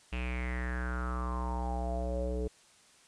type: tone with low-pass filter sweep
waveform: square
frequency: 61.74 Hz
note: B1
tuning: in tune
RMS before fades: -34 dBFS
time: 0.12-2.48 s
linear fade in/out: 10 ms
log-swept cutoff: 2700 to 450 Hz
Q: 7.7
effects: white hiss -61 dBFS RMS until 3.07 s + resampled to 22050 Hz